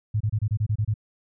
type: tone bursts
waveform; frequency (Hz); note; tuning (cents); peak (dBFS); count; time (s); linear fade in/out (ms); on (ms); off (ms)
sine; 106.8; G#2; +49; -20; 9; 0.14-0.941; 10; 65; 27
effects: none